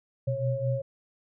sine tone cluster, 122.6 / 127.3 / 546 Hz, B2 / C3 / C#5, -12 / -47 / -26 cents, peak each -30 dBFS, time 0.27-0.82 s, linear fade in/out 10 ms, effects none

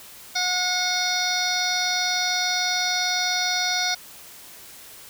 harmonic tone with a mistuned harmonic, 727 Hz, F#5, 31 cents flat, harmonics 1 / 2 / 3 / 5 / 6 / 7 / 8, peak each -29 / -29 / -29 / -29 / -29 / -29 / -29 dBFS, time 0.35-3.95 s, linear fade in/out 10 ms, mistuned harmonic 8, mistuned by -25 cents, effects white hiss -44 dBFS RMS until 5.09 s

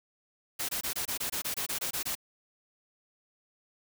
white noise bursts, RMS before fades -33 dBFS, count 13, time 0.59-2.153 s, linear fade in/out 10 ms, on 99 ms, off 23 ms, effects none

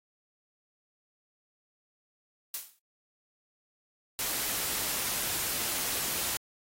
blue noise with exponential decay, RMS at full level -31 dBFS, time 2.54-2.79 s, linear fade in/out 2 ms, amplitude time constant 54 ms
white noise, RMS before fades -32 dBFS, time 4.19-6.37 s, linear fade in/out 0 ms
effects AAC 48 kbps

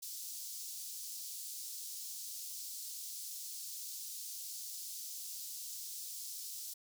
pink high-pass noise, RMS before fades -45 dBFS, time 0.02-6.74 s, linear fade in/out 10 ms, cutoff 4800 Hz, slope 24 dB/octave, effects none

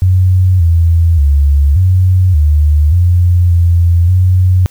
sine tone with pitch steps, 92.3 / 83.5 / 71 / 92.3 / 75 / 88.2 / 85.8 / 91.8 Hz, F#2 / E2 / C#2 / F#2 / D2 / F2 / F2 / F#2, -4 / +23 / +42 / -4 / +37 / +18 / -30 / -13 cents, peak -5 dBFS, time 0.02-4.66 s, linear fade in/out 0 ms, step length 580 ms, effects white hiss -45 dBFS RMS until 4.7 s

